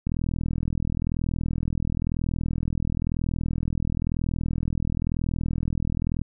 click train, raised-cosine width 5 ms, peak -14 dBFS, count 253, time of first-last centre 0.07-6.216 s, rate 41 Hz, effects none

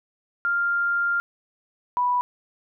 sine tone pair in turn, 1396.9 / 984.6 Hz, F6 / B5, 0 / -6 cents, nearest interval tritone, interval 606 cents, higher first, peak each -20 / -19 dBFS, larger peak second, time 0.45-1.2 / 1.97-2.21 s, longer first, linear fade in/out 0 ms, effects none

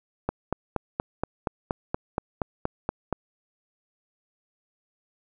click train, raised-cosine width 1 ms, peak -11 dBFS, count 13, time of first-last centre 0.29-3.127 s, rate 4.23 Hz, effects none

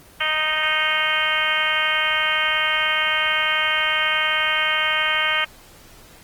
harmonic tone, 310.6 Hz, D#4, 3 cents flat, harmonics 2 / 3 / 4 / 5 / 6 / 7 / 8 / 9 / 10, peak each -32 / -32 / -26 / -25 / -26 / -24 / -28 / -28 / -25 dBFS, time 0.2-5.45 s, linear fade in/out 10 ms, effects pink hiss -47 dBFS RMS until 6.23 s + Opus 24 kbps

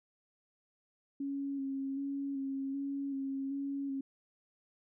sine tone with vibrato, 274.7 Hz, C#4, 16 cents flat, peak -34 dBFS, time 1.2-4.01 s, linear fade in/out 5 ms, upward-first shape square, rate 1.3 Hz, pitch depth 21 cents each way, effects none

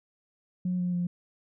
sine tone with pitch steps, 180.9 / 178.41 / 175.95 Hz, F#3 / F3 / F3, -39 / +37 / +13 cents, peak -25 dBFS, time 0.65-1.07 s, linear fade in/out 5 ms, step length 140 ms, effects tanh soft clip ceiling -21 dBFS

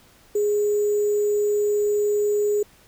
sine tone with sample-and-hold, 415.3 Hz, G#4, in tune, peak -18 dBFS, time 0.35-2.63 s, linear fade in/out 5 ms, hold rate 7350 Hz, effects pink hiss -54 dBFS RMS until 2.87 s

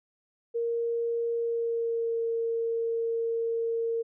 sine tone with pitch glide, 466.2 to 459.3 Hz, A#4 to A#4, 0 to -26 cents, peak -26 dBFS, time 0.54-4.03 s, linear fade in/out 20 ms, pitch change -26 cents, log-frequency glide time 1.34-2.22 s, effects none

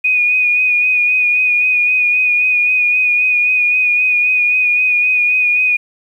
sine tone with vibrato, 2473 Hz, D#7, 11 cents flat, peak -10 dBFS, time 0.04-5.77 s, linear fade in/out 10 ms, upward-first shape sine, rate 3.8 Hz, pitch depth 28 cents each way, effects 8-bit

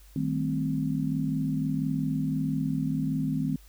sine chord, A half-diminished seventh, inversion second, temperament equal, 155.56 / 196 / 220 / 261.6 Hz, Eb3 / G3 / A3 / C4, 0 / 0 / 0 / 0 cents, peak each -29 / -35 / -34 / -29 dBFS, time 0.16-3.56 s, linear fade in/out 2 ms, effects added 50 Hz sine -50 dBFS peak until 3.68 s + white hiss -59 dBFS RMS until 3.68 s

